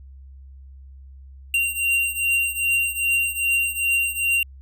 square beating tone pair, 2765 / 2767.5 Hz, F7 / F7, -18 / -16 cents, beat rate 2.5 Hz, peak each -22 / -25 dBFS, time 1.54-4.43 s, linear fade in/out 2 ms, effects added 67 Hz sine -40 dBFS peak until 4.61 s

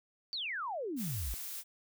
sine exponential sweep, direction down, 4699 to 49 Hz, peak -35 dBFS, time 0.33-1.34 s, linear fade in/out 0 ms
blue noise, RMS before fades -42 dBFS, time 0.96-1.64 s, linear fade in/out 50 ms
effects none

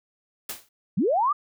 white noise with exponential decay, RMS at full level -29 dBFS, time 0.49-0.69 s, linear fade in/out 5 ms, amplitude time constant 43 ms
sine linear sweep, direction up, 141.6 to 1237 Hz, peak -19 dBFS, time 0.97-1.33 s, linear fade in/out 10 ms
effects none

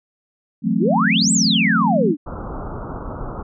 sine chord, F# half-diminished seventh, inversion third, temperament equal, 164.81 / 185 / 220 / 261.6 Hz, E3 / F#3 / A3 / C4, 0 / 0 / 0 / 0 cents, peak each -24 / -21 / -19 / -23 dBFS, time 0.62-2.15 s, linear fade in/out 50 ms
sine exponential two-way sweep, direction up then down, 271 to 8200 to 271 Hz, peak -16 dBFS, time 0.78-2.17 s, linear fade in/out 50 ms, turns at 1.32 s
pink low-pass noise, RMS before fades -29 dBFS, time 2.26-3.43 s, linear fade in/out 10 ms, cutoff 1400 Hz, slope 96 dB/octave
effects none

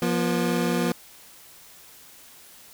25% pulse tone pair together, 174.61 / 240.6 Hz, F3 / B3, 0 / -45 cents, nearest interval tritone, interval 555 cents, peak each -21 dBFS, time 0.02-0.92 s, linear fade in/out 2 ms, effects white hiss -49 dBFS RMS until 2.73 s

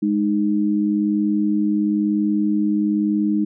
sine tone pair together, 207.7 / 308.7 Hz, G#3 / D#4, 0 / -14 cents, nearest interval perfect fifth, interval 686 cents, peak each -19 / -19 dBFS, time 0.02-3.45 s, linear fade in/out 10 ms, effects none

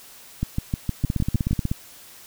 two click trains, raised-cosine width 5 ms, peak -10 / -10 dBFS, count 8 / 12, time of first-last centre 0.43-1.51 / 1.04-1.715 s, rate 6.48 / 16.3 Hz, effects white hiss -46 dBFS RMS until 2.26 s

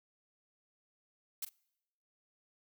blue noise with echo, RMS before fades -38 dBFS, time 1.42-1.45 s, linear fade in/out 5 ms, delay 42 ms, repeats 1, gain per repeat -12 dB, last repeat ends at 1.492 s, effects noise-tail reverb RT60 0.9 s tail -26 dB re dry

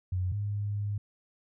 sine tone pair in turn, 91.8 / 102.72 Hz, F#2 / G#2, -13 / -19 cents, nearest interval major second, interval 194 cents, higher second, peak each -27 / -29 dBFS, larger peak first, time 0.12-0.32 / 0.32-0.98 s, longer second, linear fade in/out 5 ms, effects none

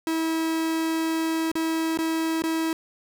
45% pulse tone with dropouts, 323.7 Hz, E4, 31 cents flat, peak -23 dBFS, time 0.07-2.73 s, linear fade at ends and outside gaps 1 ms, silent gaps 1.516-1.554 / 1.974-1.988 / 2.421-2.438 s, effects none

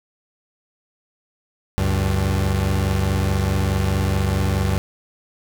30% pulse tone pair together, 71.78 / 96.5 Hz, D2 / G2, -39 / -27 cents, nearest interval perfect fourth, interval 512 cents, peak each -19 / -17 dBFS, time 1.78-4.78 s, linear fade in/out 0 ms, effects none

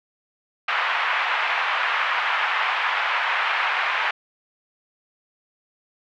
pink band-pass noise, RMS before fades -23 dBFS, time 0.68-4.11 s, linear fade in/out 5 ms, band 890 to 2700 Hz, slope 24 dB/octave, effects none

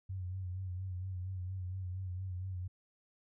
sine tone with vibrato, 92.5 Hz, F#2, in tune, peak -37 dBFS, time 0.09-2.68 s, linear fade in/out 10 ms, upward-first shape sine, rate 4.3 Hz, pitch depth 52 cents each way, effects none

